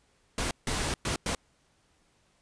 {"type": "noise bursts at uneven times", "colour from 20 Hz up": "pink", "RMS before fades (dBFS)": -30, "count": 4, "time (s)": [[0.38, 0.51], [0.67, 0.94], [1.05, 1.16], [1.26, 1.35]], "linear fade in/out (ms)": 2, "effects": ["pink hiss -68 dBFS RMS until 2.41 s", "resampled to 22050 Hz"]}